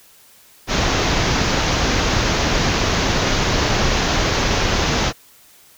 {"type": "low-pass noise", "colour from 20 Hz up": "pink", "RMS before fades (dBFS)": -18, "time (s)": [0.67, 5.13], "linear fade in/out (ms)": 50, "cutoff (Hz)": 6700, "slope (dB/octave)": 96, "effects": ["white hiss -49 dBFS RMS until 5.77 s"]}